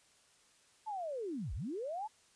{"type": "linear two-way sweep", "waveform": "sine", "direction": "down then up", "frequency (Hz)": [894, 41, 894], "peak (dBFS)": -37, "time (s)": [0.86, 2.08], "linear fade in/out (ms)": 20, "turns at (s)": 1.54, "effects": ["white hiss -67 dBFS RMS until 2.35 s", "resampled to 22050 Hz"]}